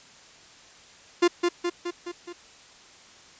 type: tone with echo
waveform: 45% pulse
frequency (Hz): 349.2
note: F4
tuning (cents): 0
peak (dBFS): -16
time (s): 1.22-1.28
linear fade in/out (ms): 10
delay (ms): 210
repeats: 5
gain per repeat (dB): -4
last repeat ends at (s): 2.33
effects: white hiss -51 dBFS RMS until 3.39 s + resampled to 16000 Hz